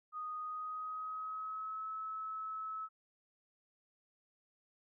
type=tone with pitch glide; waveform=sine; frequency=1241 to 1296.7 Hz; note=D#6 to E6; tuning=-5 to -29 cents; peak=-39 dBFS; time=0.12-2.89 s; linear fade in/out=50 ms; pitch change=+76 cents; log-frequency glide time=0.39-1.89 s; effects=none